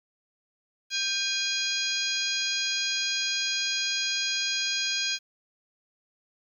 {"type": "harmonic tone with a mistuned harmonic", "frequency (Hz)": 820, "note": "G#5", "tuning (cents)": -22, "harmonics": [2, 3, 4, 5, 6, 7, 8], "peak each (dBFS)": [-36, -33, -32, -33, -32, -42, -34], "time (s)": [0.9, 5.19], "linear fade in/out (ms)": 50, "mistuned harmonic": 2, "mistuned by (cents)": -69, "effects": ["10-bit"]}